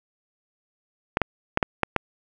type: clicks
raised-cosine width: 0.5 ms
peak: -4 dBFS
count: 6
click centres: 1.171 / 1.217 / 1.574 / 1.628 / 1.833 / 1.963 s
effects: none